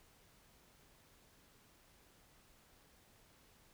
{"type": "silence", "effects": ["pink hiss -67 dBFS RMS until 3.73 s"]}